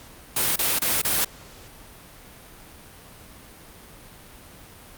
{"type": "noise bursts", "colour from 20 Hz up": "white", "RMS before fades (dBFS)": -22, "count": 4, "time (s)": [0.36, 1.247], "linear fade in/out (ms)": 5, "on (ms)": 200, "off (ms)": 29, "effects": ["pink hiss -46 dBFS RMS until 4.97 s", "Opus 48 kbps"]}